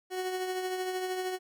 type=tone with tremolo; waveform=30% pulse; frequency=370 Hz; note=F#4; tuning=in tune; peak=-27 dBFS; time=0.1-1.39 s; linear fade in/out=50 ms; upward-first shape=triangle; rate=13 Hz; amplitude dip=45%; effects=none

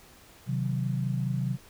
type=chord; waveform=sine; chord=C diminished; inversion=none; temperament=equal; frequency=130.81 / 155.56 / 185 Hz; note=C3 / Eb3 / Gb3; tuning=0 / 0 / 0 cents; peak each=-28 / -34 / -32 dBFS; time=0.46-1.58 s; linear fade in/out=50 ms; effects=pink hiss -54 dBFS RMS until 1.69 s

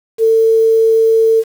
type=tone with quantisation; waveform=sine; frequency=448.5 Hz; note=A4; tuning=33 cents sharp; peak=-7 dBFS; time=0.18-1.44 s; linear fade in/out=50 ms; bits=6; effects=none

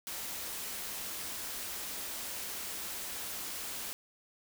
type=band-stop noise; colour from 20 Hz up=white; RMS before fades=-40 dBFS; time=0.07-3.93 s; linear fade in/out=0 ms; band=110 to 160 Hz; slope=96 dB/octave; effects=none

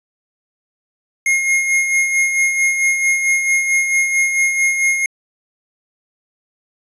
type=tone with tremolo; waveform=square; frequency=2145 Hz; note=C7; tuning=42 cents sharp; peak=-12 dBFS; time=1.26-5.06 s; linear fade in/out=2 ms; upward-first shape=sine; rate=4.5 Hz; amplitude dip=50%; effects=resampled to 24000 Hz

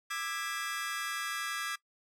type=chord; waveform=sawtooth; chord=E dominant seventh; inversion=third; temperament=just; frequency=1186.7 / 1318.5 / 1648.1 / 1977.8 Hz; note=D6 / E6 / G#6 / B6; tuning=+18 / 0 / -14 / +2 cents; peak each=-36 / -37 / -34 / -38 dBFS; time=0.1-1.76 s; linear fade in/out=10 ms; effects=noise-tail reverb RT60 0.1 s tail -20 dB re dry + low-pass 12000 Hz 12 dB/octave

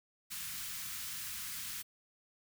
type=band-stop noise; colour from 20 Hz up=white; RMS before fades=-42 dBFS; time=0.3-1.83 s; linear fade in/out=20 ms; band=210 to 1200 Hz; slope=24 dB/octave; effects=none

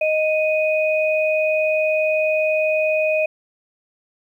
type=tone pair together; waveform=sine; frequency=622.3 / 2492 Hz; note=D#5 / D#7; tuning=0 / +2 cents; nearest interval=2 octaves; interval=2402 cents; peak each=-17 / -22 dBFS; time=0.01-3.26 s; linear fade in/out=5 ms; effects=9-bit

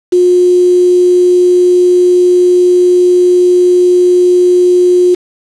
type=tone with quantisation; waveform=sine; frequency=358.8 Hz; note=F4; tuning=47 cents sharp; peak=-4 dBFS; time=0.12-5.15 s; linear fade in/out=10 ms; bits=4; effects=low-pass 7000 Hz 12 dB/octave

